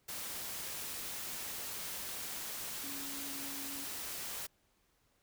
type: tone in noise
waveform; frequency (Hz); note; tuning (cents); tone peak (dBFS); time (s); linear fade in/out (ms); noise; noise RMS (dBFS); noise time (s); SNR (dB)
sine; 278; C#4; +5; -48; 2.83-3.85; 10; white; -42; 0.08-4.47; -9
effects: pink hiss -74 dBFS RMS until 5.22 s